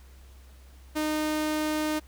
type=tone; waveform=sawtooth; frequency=307 Hz; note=D#4; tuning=23 cents flat; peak=-22 dBFS; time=0.95-2 s; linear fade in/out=20 ms; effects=added 65 Hz sine -48 dBFS peak until 2.07 s + pink hiss -59 dBFS RMS until 2.07 s